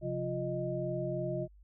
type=tone cluster; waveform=sine; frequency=134.1 / 177.2 / 350.1 / 620 Hz; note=C3 / F3 / F4 / D#5; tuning=+43 / +25 / +4 / -6 cents; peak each=-37 / -40 / -38 / -36 dBFS; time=0.01-1.48 s; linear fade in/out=50 ms; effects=added 50 Hz sine -55 dBFS peak until 1.63 s